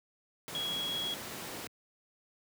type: tone in noise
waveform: sine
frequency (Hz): 3322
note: G#7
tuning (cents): 0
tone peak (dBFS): -33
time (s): 0.55-1.14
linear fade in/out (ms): 0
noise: pink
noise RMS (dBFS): -41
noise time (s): 0.48-1.67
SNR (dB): +5
effects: high-pass 150 Hz 12 dB/octave